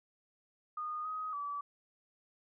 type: tone with pitch steps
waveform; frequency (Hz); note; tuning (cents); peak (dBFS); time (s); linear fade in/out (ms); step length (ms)
sine; 1228 / 1258 / 1151; D#6 / D#6 / D6; -23 / +19 / -35; -36; 0.77-1.61; 5; 280
effects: none